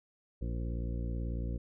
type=harmonic tone with a mistuned harmonic; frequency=58.27 Hz; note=A#1; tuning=in tune; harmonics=1 / 2 / 3 / 4 / 5 / 6 / 8 / 9; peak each=-34 / -40 / -44 / -46 / -48 / -50 / -52 / -53 dBFS; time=0.41-1.58 s; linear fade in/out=10 ms; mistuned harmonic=9; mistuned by=+17 cents; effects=none